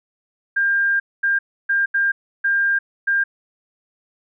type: tone bursts at uneven times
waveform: sine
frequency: 1600 Hz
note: G6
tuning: 35 cents sharp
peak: -15 dBFS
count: 6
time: 0.56-1 / 1.23-1.39 / 1.69-1.86 / 1.94-2.12 / 2.44-2.79 / 3.07-3.24 s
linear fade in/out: 10 ms
effects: none